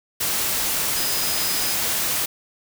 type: tone in noise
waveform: sine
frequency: 5020 Hz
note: D#8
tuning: 15 cents sharp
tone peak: -29 dBFS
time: 0.96-1.75 s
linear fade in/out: 10 ms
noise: white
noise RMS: -23 dBFS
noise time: 0.2-2.26 s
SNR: -9 dB
effects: none